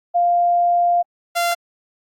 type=tone pair in turn; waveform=sine / sawtooth; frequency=698.5 / 690.5 Hz; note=F5 / F5; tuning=0 / -20 cents; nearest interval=unison; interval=20 cents; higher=first; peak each=-13 dBFS; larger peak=neither; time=0.14-1.03 / 1.35-1.55 s; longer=first; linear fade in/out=20 ms; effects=AAC 64 kbps